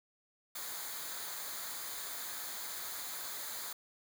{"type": "noise with comb filter", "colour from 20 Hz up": "white", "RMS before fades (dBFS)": -42, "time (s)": [0.55, 3.73], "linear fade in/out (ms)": 5, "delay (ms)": 0.36, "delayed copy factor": -0.65, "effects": []}